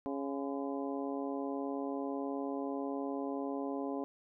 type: harmonic tone with a mistuned harmonic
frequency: 138.59 Hz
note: C#3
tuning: in tune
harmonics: 2 / 3 / 4 / 5 / 6 / 7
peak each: -37 / -41 / -43 / -45 / -47 / -48 dBFS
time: 0.06-4.04 s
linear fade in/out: 0 ms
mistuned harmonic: 7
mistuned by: +82 cents
effects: none